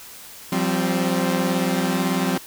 sawtooth chord, F suspended second, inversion none, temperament equal with one note detuned, 174.61 / 192.74 / 261.6 Hz, F3 / G3 / C4, 0 / -29 / 0 cents, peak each -20 dBFS, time 0.52-2.38 s, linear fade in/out 5 ms, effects white hiss -41 dBFS RMS until 2.46 s

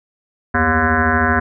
sine tone with frequency modulation, 870 Hz, A5, 20 cents flat, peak -12 dBFS, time 0.54-1.4 s, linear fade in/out 10 ms, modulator 157 Hz, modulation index 5.6, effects none

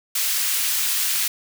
white high-pass noise, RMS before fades -22 dBFS, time 0.15-1.28 s, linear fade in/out 5 ms, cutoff 1700 Hz, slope 12 dB/octave, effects none

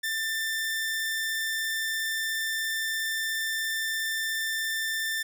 sawtooth tone, 1783 Hz, A6, 22 cents sharp, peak -24 dBFS, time 0.03-5.23 s, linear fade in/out 10 ms, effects none

